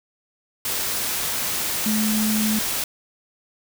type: tone in noise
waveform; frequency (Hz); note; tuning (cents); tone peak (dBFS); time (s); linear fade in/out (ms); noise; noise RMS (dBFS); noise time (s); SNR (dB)
sine; 215.5; A3; -36; -20; 1.86-2.59; 2; white; -25; 0.65-2.84; +2
effects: none